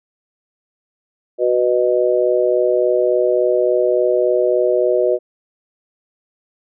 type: chord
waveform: sine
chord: B major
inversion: second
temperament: just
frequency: 370.4 / 493.9 / 617.4 Hz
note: F#4 / B4 / D#5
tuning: +2 / 0 / -14 cents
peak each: -17 dBFS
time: 1.38-5.19 s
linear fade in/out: 50 ms
effects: none